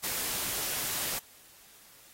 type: noise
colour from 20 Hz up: white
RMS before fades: -33 dBFS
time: 0.03-1.19 s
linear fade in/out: 10 ms
effects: white hiss -56 dBFS RMS until 2.13 s + AAC 48 kbps